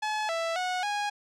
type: tone with pitch steps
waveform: sawtooth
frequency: 855 / 662 / 732 / 824 Hz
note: A5 / E5 / F#5 / G#5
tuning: -50 / +7 / -19 / -14 cents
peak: -24 dBFS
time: 0.02-1.1 s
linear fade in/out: 10 ms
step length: 270 ms
effects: low-pass 6000 Hz 12 dB/octave